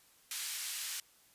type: band-pass noise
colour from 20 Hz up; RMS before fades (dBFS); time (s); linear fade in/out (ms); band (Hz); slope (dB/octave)
white; -40; 0.31-1; 2; 1900 to 11000; 12
effects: white hiss -65 dBFS RMS until 1.34 s + resampled to 32000 Hz